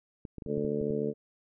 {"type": "clicks", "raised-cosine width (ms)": 3, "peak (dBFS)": -27, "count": 8, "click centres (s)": [0.252, 0.383, 0.422, 0.463, 0.577, 0.648, 0.813, 0.905]}
{"type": "harmonic tone", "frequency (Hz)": 73.42, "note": "D2", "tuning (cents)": 0, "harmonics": [2, 3, 4, 5, 6, 7, 8], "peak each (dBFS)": [-38, -34, -38, -39, -31, -43, -41], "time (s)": [0.46, 1.14], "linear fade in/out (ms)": 50}
{"effects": []}